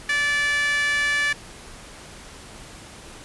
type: tone with high-pass filter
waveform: sawtooth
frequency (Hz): 581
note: D5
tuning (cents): -19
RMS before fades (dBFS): -22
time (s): 0.09-1.33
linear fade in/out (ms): 5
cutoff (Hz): 1900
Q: 8
effects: pink hiss -42 dBFS RMS until 3.24 s + resampled to 24000 Hz